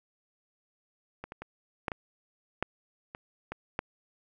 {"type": "clicks", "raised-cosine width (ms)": 0.5, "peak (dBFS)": [-24, -26, -25, -15, -19, -13, -25, -21, -14], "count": 9, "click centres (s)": [1.24, 1.321, 1.42, 1.882, 1.918, 2.626, 3.149, 3.52, 3.791], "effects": []}